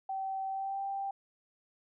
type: tone with pitch glide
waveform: sine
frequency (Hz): 771 to 786.7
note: G5 to G5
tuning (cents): -29 to +6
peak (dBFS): -33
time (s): 0.09-1.11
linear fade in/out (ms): 5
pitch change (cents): +35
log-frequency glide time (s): 0.49-0.81
effects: none